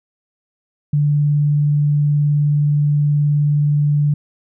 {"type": "tone with vibrato", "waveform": "sine", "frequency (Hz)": 146.83, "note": "D3", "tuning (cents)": 0, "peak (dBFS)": -12, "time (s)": [0.93, 4.14], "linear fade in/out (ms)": 5, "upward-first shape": "square", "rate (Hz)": 19, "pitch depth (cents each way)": 10, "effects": []}